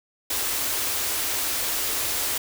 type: band-stop noise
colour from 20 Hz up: white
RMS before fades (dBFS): -26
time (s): 0.3-2.38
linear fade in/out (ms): 5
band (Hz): 130 to 240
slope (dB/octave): 96
effects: none